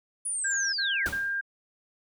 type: linear sweep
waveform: sine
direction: down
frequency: 9956 to 1322 Hz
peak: -28 dBFS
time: 0.25-1.09 s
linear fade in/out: 10 ms
type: tone bursts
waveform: sine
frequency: 1600 Hz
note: G6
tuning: 35 cents sharp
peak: -27 dBFS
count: 3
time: 0.44-1.412 s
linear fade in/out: 10 ms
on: 290 ms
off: 51 ms
type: noise with exponential decay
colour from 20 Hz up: pink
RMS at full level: -33 dBFS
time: 1.06-1.41 s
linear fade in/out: 0 ms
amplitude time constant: 75 ms
effects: none